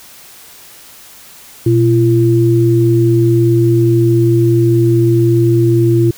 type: tone pair together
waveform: sine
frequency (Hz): 120.74 / 340.6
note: B2 / F4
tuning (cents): -39 / -43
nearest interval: octave + tritone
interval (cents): 1796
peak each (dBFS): -10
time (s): 1.66-6.11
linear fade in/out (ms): 5
effects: white hiss -38 dBFS RMS until 6.17 s